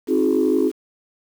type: tone cluster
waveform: sine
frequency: 265.9 / 316.3 / 362.9 / 420.8 Hz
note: C4 / D#4 / F#4 / G#4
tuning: +28 / +29 / -34 / +23 cents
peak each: -20 dBFS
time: 0.07-0.72 s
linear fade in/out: 50 ms
effects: tanh soft clip ceiling -8 dBFS + 7-bit